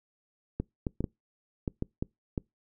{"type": "clicks", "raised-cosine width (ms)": 3, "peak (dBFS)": -17, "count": 8, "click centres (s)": [0.6, 0.868, 1.006, 1.042, 1.678, 1.824, 2.025, 2.378], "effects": ["noise-tail reverb RT60 0.2 s tail -26 dB re dry"]}